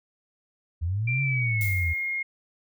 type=linear two-way sweep; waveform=sine; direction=up then down; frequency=77.78 to 139.2 to 77.78 Hz; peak=-24 dBFS; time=0.81-1.94 s; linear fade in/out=20 ms; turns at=1.22 s
type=tone with pitch glide; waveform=sine; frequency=2362 to 2141 Hz; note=D7 to C7; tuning=+9 to +39 cents; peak=-26 dBFS; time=1.07-2.23 s; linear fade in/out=10 ms; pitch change=-170 cents; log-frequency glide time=1.19-1.69 s
type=noise with exponential decay; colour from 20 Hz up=violet; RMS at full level=-32 dBFS; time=1.61-2.17 s; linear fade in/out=1 ms; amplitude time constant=120 ms
effects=none